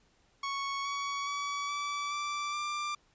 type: tone with pitch steps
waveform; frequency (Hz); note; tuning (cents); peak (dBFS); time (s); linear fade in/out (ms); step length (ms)
sawtooth; 1108.7 / 1123.5 / 1138.6 / 1153.8 / 1169.2 / 1184.8; C#6 / C#6 / C#6 / D6 / D6 / D6; 0 / +23 / +46 / -31 / -8 / +15; -29; 0.43-2.95; 5; 420
effects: pink hiss -68 dBFS RMS until 3.14 s + resampled to 16000 Hz